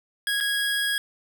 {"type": "tone with dropouts", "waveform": "25% pulse", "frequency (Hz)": 1653, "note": "G#6", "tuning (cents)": -9, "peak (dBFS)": -19, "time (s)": [0.27, 0.98], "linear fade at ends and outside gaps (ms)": 1, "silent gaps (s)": [0.403, 0.408], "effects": []}